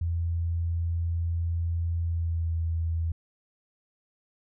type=tone with pitch glide; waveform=sine; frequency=84.3 to 82.47 Hz; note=E2 to E2; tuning=+39 to +1 cents; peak=-25 dBFS; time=0.01-3.12 s; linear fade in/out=5 ms; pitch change=-38 cents; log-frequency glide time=2.02-2.54 s; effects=none